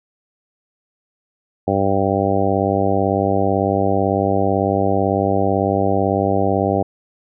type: harmonic tone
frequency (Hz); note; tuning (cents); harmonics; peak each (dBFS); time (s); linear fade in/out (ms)
98; G2; 0; 1 / 2 / 3 / 4 / 5 / 6 / 7 / 8; -23 / -23 / -23 / -23 / -23 / -23 / -23 / -23; 1.67-6.83; 10
effects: none